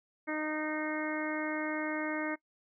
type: harmonic tone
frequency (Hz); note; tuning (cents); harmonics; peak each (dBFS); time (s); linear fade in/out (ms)
307.6; D#4; -20; 1 / 2 / 3 / 4 / 5 / 6 / 7; -35 / -39 / -43 / -44 / -42 / -42 / -41; 0.27-2.36; 20
effects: noise-tail reverb RT60 0.1 s tail -21 dB re dry